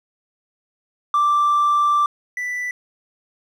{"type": "tone pair in turn", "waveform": "triangle", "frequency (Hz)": [1174.7, 1978.5], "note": ["D6", "B6"], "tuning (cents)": [0, 3], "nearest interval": "major sixth", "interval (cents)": 903, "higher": "second", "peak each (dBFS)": [-11, -21], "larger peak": "first", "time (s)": [[1.14, 2.06], [2.37, 2.71]], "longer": "first", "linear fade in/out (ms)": 2, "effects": ["tanh soft clip ceiling -10 dBFS"]}